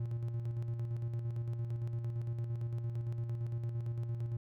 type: tone with tremolo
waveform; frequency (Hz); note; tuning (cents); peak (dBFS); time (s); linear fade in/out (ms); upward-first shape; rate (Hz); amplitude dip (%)
triangle; 117.2; A#2; +10; -31; 0-4.37; 5; square; 8.8; 40
effects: none